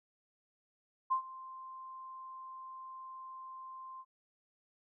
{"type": "tone with ADSR envelope", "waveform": "sine", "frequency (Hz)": 1046.5, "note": "C6", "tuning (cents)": 0, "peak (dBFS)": -26, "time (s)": [1.1, 4.05], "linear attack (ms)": 20, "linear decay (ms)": 96, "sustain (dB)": -19, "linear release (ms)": 49, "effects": []}